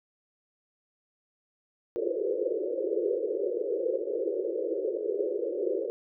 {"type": "band-pass noise", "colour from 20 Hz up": "white", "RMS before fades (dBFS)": -30, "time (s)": [1.96, 5.9], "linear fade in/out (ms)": 0, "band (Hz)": [340, 540], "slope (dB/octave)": 96, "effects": []}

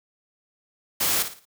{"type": "noise with echo", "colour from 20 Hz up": "white", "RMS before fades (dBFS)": -23, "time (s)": [1, 1.23], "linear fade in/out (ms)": 10, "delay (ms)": 56, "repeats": 4, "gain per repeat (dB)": -9, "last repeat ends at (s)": 1.454, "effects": []}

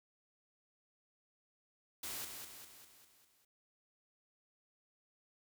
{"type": "noise with echo", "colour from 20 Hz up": "white", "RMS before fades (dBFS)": -43, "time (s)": [2.03, 2.25], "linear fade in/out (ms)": 5, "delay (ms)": 200, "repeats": 6, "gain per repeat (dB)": -5, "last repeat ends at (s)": 3.45, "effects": []}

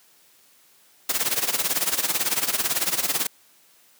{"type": "noise with tremolo", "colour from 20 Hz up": "white", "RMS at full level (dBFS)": -21, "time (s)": [1.09, 3.27], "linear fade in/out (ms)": 5, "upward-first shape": "sine", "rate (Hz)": 18, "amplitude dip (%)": 80, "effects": ["white hiss -57 dBFS RMS until 3.99 s", "high-pass 150 Hz 12 dB/octave"]}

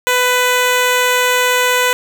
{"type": "tone", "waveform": "10% pulse", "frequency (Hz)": 498.3, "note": "B4", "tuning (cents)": 15, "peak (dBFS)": -3, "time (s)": [0.07, 1.93], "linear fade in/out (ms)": 0, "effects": []}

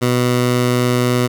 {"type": "tone", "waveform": "15% pulse", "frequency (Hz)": 123.47, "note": "B2", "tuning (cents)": 0, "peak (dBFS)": -7, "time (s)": [0.01, 1.28], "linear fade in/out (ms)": 20, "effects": []}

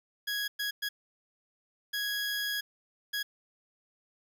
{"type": "tone bursts at uneven times", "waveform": "20% pulse", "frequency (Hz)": 1661.2, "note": "G#6", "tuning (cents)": 0, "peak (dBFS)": -26, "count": 5, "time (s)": [[0.27, 0.48], [0.59, 0.71], [0.82, 0.89], [1.93, 2.61], [3.13, 3.23]], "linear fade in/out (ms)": 10, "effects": []}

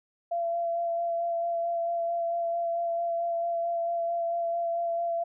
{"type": "tone with vibrato", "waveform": "sine", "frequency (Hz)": 680, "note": "F5", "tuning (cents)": -46, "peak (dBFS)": -26, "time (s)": [0.31, 5.24], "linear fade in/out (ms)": 10, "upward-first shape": "sine", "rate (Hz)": 4.5, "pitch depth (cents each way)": 15, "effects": []}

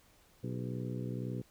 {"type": "harmonic tone with a mistuned harmonic", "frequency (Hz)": 62, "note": "B1", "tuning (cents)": 7, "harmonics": [2, 3, 4, 5, 6, 7, 8], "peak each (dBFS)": [-38, -42, -44, -46, -48, -49, -50], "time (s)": [0.43, 1.42], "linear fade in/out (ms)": 10, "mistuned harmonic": 7, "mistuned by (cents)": -79, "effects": ["pink hiss -65 dBFS RMS until 1.5 s"]}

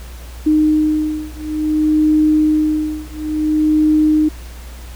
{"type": "beating tone pair", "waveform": "sine", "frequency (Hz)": [306.9, 307.47], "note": ["D#4", "D#4"], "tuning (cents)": [-24, -20], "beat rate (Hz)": 0.57, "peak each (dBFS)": -15, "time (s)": [0.46, 4.29], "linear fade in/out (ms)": 10, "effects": ["added 60 Hz sine -30 dBFS peak until 4.95 s", "pink hiss -40 dBFS RMS until 4.95 s"]}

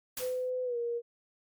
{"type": "noise with exponential decay", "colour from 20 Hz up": "white", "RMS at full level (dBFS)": -35, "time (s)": [0.17, 0.5], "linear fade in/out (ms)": 2, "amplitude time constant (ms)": 71}
{"type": "tone with pitch glide", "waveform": "sine", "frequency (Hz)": [506, 472.1], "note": ["B4", "A#4"], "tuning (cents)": [42, 22], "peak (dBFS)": -30, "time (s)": [0.19, 1.02], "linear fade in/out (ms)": 50, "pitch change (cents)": -120, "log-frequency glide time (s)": [0.64, 0.77]}
{"effects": ["MP3 96 kbps"]}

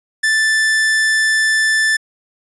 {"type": "tone", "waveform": "45% pulse", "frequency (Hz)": 1760, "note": "A6", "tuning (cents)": 0, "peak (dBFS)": -12, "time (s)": [0.23, 1.97], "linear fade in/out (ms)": 10, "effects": ["resampled to 24000 Hz"]}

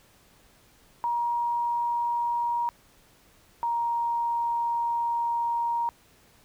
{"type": "tone pair in turn", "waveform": "sine", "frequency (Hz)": [948, 938.7], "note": ["A#5", "A#5"], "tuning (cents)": [29, 12], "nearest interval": "unison", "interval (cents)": 17, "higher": "first", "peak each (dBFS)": -24, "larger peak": "neither", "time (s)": [[1.04, 2.69], [3.63, 5.89]], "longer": "second", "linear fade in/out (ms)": 0, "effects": ["pink hiss -59 dBFS RMS until 6.44 s"]}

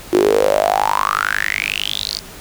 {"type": "tone with high-pass filter sweep", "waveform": "sawtooth", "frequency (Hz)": 51, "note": "G#1", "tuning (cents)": -31, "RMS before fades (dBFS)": -17, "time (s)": [0.12, 2.2], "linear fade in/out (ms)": 20, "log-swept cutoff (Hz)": [340, 4800], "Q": 9.4, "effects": ["pink hiss -36 dBFS RMS until 2.4 s"]}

